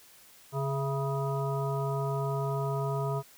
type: harmonic tone with a mistuned harmonic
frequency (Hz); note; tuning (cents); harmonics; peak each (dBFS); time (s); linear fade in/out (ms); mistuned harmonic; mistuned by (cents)
138.59; C#3; 0; 1 / 3 / 5 / 7 / 9; -30 / -35 / -37 / -38 / -40; 0.52-3.23; 50; 5; -59
effects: white hiss -56 dBFS RMS until 3.37 s